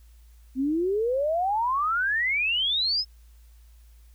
sine exponential sweep, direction up, 252.4 to 5274 Hz, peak -22 dBFS, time 0.55-3.05 s, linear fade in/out 50 ms, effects added 57 Hz sine -49 dBFS peak until 4.14 s + white hiss -65 dBFS RMS until 4.14 s

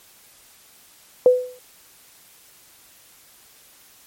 sine tone with exponential decay, 501 Hz, B4, 25 cents sharp, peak -6 dBFS, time 1.26-1.59 s, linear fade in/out 1 ms, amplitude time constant 70 ms, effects white hiss -51 dBFS RMS until 4.06 s + MP3 64 kbps

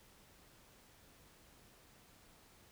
silence, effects pink hiss -64 dBFS RMS until 2.71 s

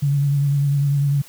sine tone with vibrato, 141.7 Hz, C#3, 38 cents sharp, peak -15 dBFS, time 0.02-1.22 s, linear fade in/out 10 ms, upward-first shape sine, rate 10 Hz, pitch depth 33 cents each way, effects white hiss -45 dBFS RMS until 1.28 s

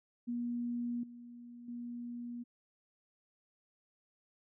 sine tone with level steps, 239.7 Hz, A#3, 48 cents sharp, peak -34 / -48 / -40 dBFS, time 0.27-2.44 s, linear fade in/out 20 ms, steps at 1.03 / 1.68 s, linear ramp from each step 5 ms, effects none

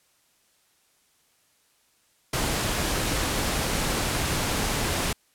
pink noise, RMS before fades -26 dBFS, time 2.33-5.13 s, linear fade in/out 5 ms, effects white hiss -65 dBFS RMS until 5.34 s + low-pass 12000 Hz 12 dB/octave

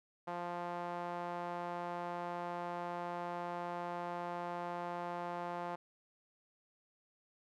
sawtooth tone with band-pass filter, 174.61 Hz, F3, in tune, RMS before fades -41 dBFS, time 0.27-5.76 s, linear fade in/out 10 ms, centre 840 Hz, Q 1.9, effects none

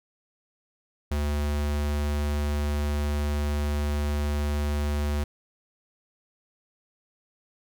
square tone, 73.4 Hz, D2, in tune, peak -25 dBFS, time 1.11-5.24 s, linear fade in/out 5 ms, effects none

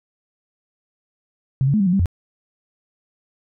sine tone with pitch steps, 133.1 / 140.1 / 213.6 / 195.6 / 177 / 195.5 / 87.4 Hz, C3 / C#3 / G#3 / G3 / F3 / G3 / F2, +30 / +19 / +49 / -4 / +23 / -4 / +2 cents, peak -14 dBFS, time 1.61-2.058 s, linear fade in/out 0 ms, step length 64 ms, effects none

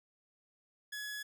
sawtooth tone, 1691 Hz, G#6, 31 cents sharp, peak -36 dBFS, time 0.92-1.23 s, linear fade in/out 10 ms, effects none

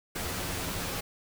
pink noise with comb filter, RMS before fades -34 dBFS, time 0.15-1.01 s, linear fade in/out 10 ms, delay 11 ms, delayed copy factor +0.6, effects none

